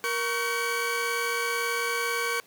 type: tone cluster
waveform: 40% pulse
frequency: 470.4 / 1118 / 1533 / 2274 Hz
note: A#4 / C#6 / G6 / C#7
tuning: +16 / +14 / -39 / +44 cents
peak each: -31 dBFS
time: 0.04-2.4 s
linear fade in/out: 0 ms
effects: pink hiss -56 dBFS RMS until 2.46 s + high-pass 200 Hz 12 dB/octave